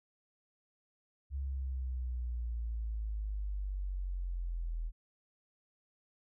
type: exponential sweep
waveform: sine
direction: down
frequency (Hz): 69.3 to 40.38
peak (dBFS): -34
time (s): 1.3-4.92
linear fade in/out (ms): 50
effects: none